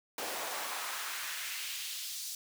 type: noise with high-pass filter sweep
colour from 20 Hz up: pink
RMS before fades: -39 dBFS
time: 0.18-2.35 s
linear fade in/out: 2 ms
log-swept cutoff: 470 to 5400 Hz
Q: 1.3
effects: none